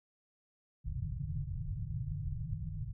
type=low-pass noise; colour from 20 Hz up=white; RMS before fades=-38 dBFS; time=0.84-2.93 s; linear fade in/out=10 ms; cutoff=160 Hz; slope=96 dB/octave; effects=none